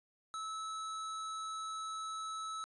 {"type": "tone", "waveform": "square", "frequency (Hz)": 1302, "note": "E6", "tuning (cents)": -22, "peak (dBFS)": -40, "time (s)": [0.34, 2.64], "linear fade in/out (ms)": 0, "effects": ["resampled to 24000 Hz", "12-bit"]}